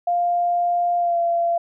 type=tone with pitch glide; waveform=sine; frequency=700 to 684 Hz; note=F5 to F5; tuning=+4 to -36 cents; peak=-17 dBFS; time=0.07-1.58 s; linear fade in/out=5 ms; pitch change=-40 cents; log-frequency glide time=0.98-1.18 s; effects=none